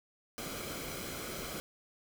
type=noise with comb filter; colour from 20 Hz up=pink; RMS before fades=-41 dBFS; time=0.38-1.6 s; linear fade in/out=0 ms; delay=1.1 ms; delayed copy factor=-0.55; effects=none